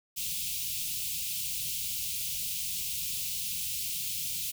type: band-stop noise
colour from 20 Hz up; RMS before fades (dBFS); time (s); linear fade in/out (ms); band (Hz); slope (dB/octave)
white; -34; 0.16-4.52; 20; 180 to 2500; 48
effects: none